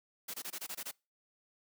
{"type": "noise bursts", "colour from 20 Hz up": "white", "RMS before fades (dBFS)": -41, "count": 8, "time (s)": [0.28, 0.914], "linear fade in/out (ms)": 10, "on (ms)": 60, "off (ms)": 22, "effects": ["noise-tail reverb RT60 0.3 s tail -26 dB re dry", "high-pass 200 Hz 12 dB/octave"]}